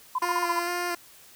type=tone bursts; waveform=sine; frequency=1014 Hz; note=B5; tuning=45 cents sharp; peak=-23 dBFS; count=7; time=0.15-0.594 s; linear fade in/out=5 ms; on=36 ms; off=32 ms
type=tone with vibrato; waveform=10% pulse; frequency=349.2 Hz; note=F4; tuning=in tune; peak=-19 dBFS; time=0.22-0.95 s; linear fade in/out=5 ms; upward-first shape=square; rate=2.2 Hz; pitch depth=15 cents each way
effects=white hiss -52 dBFS RMS until 1.35 s